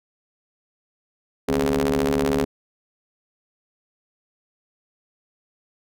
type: ring-modulated tone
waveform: sawtooth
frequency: 73.42 Hz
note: D2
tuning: in tune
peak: -12 dBFS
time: 1.48-2.45 s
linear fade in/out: 10 ms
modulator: 338 Hz
effects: none